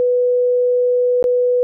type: tone with dropouts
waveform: sine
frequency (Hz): 493.9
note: B4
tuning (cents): 0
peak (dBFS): -12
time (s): 0-1.63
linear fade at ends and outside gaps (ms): 0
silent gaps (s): 1.227-1.241
effects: none